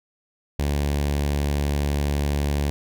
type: tone with notch filter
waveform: sawtooth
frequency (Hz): 72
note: D2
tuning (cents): -34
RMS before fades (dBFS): -23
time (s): 0.59-2.7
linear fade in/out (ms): 0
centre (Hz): 1300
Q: 2
effects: none

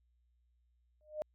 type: tone with exponential growth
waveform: sine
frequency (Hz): 610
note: D#5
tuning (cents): -34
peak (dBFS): -31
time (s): 1.01-1.22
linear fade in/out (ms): 0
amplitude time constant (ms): 44
effects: added 60 Hz sine -70 dBFS peak until 1.34 s + AAC 64 kbps

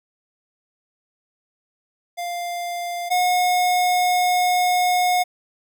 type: tone pair in turn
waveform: square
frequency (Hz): 698.5 / 723.1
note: F5 / F#5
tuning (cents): 0 / -40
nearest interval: minor second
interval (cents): 60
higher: second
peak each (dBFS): -26 / -17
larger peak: second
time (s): 2.17-3.1 / 3.1-5.24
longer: second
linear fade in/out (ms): 20
effects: none

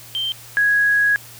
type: tone pair in turn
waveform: sine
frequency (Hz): 3136 / 1661.2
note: G7 / G#6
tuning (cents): 0 / 0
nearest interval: major seventh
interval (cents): 1100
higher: first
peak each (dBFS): -20 / -13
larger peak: second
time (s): 0.15-0.32 / 0.57-1.16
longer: second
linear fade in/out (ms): 0
effects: added 117 Hz sine -46 dBFS peak until 1.39 s + white hiss -41 dBFS RMS until 1.39 s

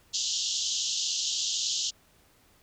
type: band-pass noise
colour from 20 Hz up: white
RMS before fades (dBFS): -30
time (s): 0.13-1.91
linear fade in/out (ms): 20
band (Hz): 2900 to 7100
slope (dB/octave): 96
effects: pink hiss -62 dBFS RMS until 2.62 s

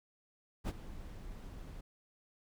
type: noise with ADSR envelope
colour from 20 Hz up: brown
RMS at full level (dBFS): -31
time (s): 0.64-1.81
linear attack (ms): 45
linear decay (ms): 33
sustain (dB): -16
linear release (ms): 6
effects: none

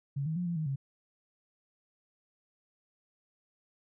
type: tone with pitch steps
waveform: sine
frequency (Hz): 139.7 / 158.8 / 177.6 / 171.4 / 156.7 / 136.7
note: C#3 / D#3 / F3 / F3 / D#3 / C#3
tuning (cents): +14 / +36 / +29 / -32 / +13 / -24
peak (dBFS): -30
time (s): 0.16-0.76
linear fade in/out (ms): 10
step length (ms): 100
effects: none

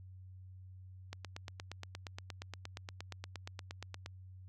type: click train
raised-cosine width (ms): 0.2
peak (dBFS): -26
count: 26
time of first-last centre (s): 1.13-4.061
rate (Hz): 8.53
effects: added 93 Hz sine -50 dBFS peak until 4.48 s

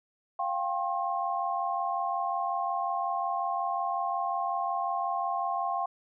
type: chord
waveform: sine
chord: F suspended second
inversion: none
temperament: equal with one note detuned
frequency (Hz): 698.5 / 784 / 1071.6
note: F5 / G5 / C6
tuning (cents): 0 / 0 / +41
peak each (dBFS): -32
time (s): 0.39-5.86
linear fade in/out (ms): 5
effects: none

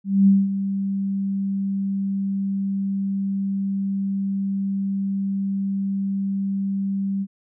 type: tone with ADSR envelope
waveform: sine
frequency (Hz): 196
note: G3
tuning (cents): 0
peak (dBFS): -10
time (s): 0.04-7.27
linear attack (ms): 230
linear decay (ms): 210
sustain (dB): -11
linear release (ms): 52
effects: none

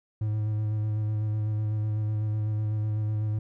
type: tone with vibrato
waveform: triangle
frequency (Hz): 107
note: A2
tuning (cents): -48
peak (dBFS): -23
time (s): 0.21-3.39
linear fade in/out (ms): 5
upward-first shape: square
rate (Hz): 8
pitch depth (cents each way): 16
effects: none

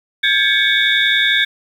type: tone cluster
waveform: sine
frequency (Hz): 1602 / 1713 / 2232 / 3446 / 3682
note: G6 / A6 / C#7 / A7 / A#7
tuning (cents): +37 / -47 / +11 / -37 / -22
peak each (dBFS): -18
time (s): 0.23-1.45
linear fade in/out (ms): 10
effects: tanh soft clip ceiling -1 dBFS + 7-bit

